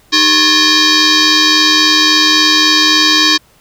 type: tone with frequency modulation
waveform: sine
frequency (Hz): 307.7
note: D#4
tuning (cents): -19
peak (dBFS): -5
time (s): 0.12-3.38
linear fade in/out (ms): 20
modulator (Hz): 699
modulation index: 7.3
effects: tanh soft clip ceiling -3 dBFS + pink hiss -49 dBFS RMS until 3.6 s